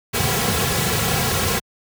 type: noise with comb filter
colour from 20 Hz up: pink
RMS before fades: -20 dBFS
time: 0.13-1.6 s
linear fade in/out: 20 ms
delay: 3.3 ms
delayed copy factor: -0.7
effects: high-pass 60 Hz 12 dB/octave